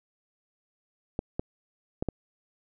clicks, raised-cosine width 2 ms, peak -15 dBFS, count 4, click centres 1.191 / 1.395 / 2.025 / 2.087 s, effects none

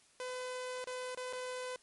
sawtooth tone with dropouts, 505 Hz, B4, 39 cents sharp, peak -35 dBFS, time 0.2-1.76 s, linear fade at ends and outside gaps 1 ms, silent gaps 0.842-0.872 / 1.148-1.174 / 1.327-1.332 s, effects white hiss -66 dBFS RMS until 1.82 s + MP3 48 kbps

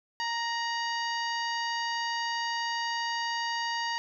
harmonic tone with a mistuned harmonic, 932.3 Hz, A#5, in tune, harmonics 1 / 2 / 3 / 4 / 5 / 6 / 7, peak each -32 / -34 / -39 / -45 / -37 / -48 / -48 dBFS, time 0.2-3.98 s, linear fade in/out 0 ms, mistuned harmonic 3, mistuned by +56 cents, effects 11-bit

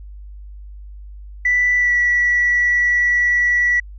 sine tone with pitch glide, 1975.5 to 1948.3 Hz, B6 to B6, 0 to -24 cents, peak -12 dBFS, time 1.45-3.8 s, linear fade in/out 5 ms, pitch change -24 cents, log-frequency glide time 1.77-1.93 s, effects tanh soft clip ceiling -8 dBFS + added 50 Hz sine -33 dBFS peak until 3.98 s

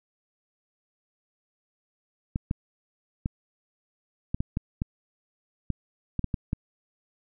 clicks, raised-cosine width 5 ms, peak -14 dBFS, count 12, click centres 2.359 / 2.511 / 3.259 / 4.345 / 4.405 / 4.571 / 4.819 / 5.703 / 6.193 / 6.243 / 6.342 / 6.531 s, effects none

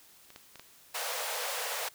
clicks, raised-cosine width 0.2 ms, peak -33 / -28 / -30 / -28 dBFS, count 4, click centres 0.304 / 0.361 / 0.557 / 0.596 s
pink high-pass noise, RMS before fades -35 dBFS, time 0.94-1.89 s, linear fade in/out 10 ms, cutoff 460 Hz, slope 96 dB/octave
effects white hiss -58 dBFS RMS until 1.94 s

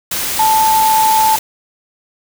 sine tone in noise, 878 Hz, A5, 4 cents flat, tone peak -9 dBFS, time 0.39-1.36 s, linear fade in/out 5 ms, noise white, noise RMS -19 dBFS, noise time 0.11-1.39 s, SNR +7 dB, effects none

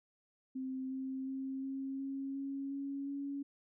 sine tone with pitch steps, 261.6 / 264.2 / 266.8 / 269.4 / 272.1 / 274.8 / 277.5 / 280.2 Hz, C4 / C4 / C4 / C#4 / C#4 / C#4 / C#4 / C#4, 0 / +17 / +34 / -49 / -32 / -15 / +2 / +19 cents, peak -37 dBFS, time 0.55-3.43 s, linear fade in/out 10 ms, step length 360 ms, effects none

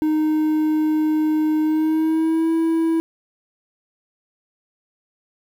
triangle tone with pitch glide, 309.3 to 326.7 Hz, D#4 to E4, -10 to -15 cents, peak -14 dBFS, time 0.02-3 s, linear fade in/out 0 ms, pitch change +95 cents, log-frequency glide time 1.62-2.52 s, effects 8-bit

